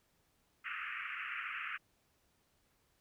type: band-pass noise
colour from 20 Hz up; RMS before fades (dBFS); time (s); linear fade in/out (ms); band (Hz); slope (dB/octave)
pink; -42; 0.64-1.78; 20; 1200 to 2800; 96
effects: pink hiss -75 dBFS RMS until 3 s